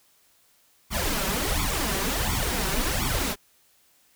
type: noise with flanger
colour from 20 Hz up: pink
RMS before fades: -26 dBFS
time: 0.9-3.36 s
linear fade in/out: 50 ms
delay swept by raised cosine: 0.87 to 5.27 ms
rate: 1.4 Hz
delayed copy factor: +0.95
effects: white hiss -62 dBFS RMS until 4.15 s